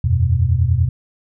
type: chord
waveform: sine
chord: E suspended second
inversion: none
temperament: just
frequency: 82.41 / 92.71 / 123.61 Hz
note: E2 / F#2 / B2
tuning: 0 / +4 / +2 cents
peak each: -17 dBFS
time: 0.04-0.89 s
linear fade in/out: 5 ms
effects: none